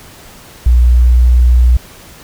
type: tone with pitch glide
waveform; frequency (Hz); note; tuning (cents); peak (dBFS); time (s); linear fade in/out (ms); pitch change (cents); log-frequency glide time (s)
sine; 60.5 to 61.06; B1 to B1; -35 to -19; -4; 0.66-1.77; 5; +16; 0.87-1.25
effects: pink hiss -37 dBFS RMS until 2.23 s